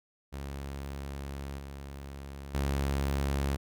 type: tone with level steps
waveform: sawtooth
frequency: 69.3 Hz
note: C#2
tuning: in tune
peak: -33 / -37 / -24 dBFS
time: 0.32-3.57 s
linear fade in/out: 20 ms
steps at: 1.58 / 2.54 s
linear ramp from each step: 10 ms
effects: none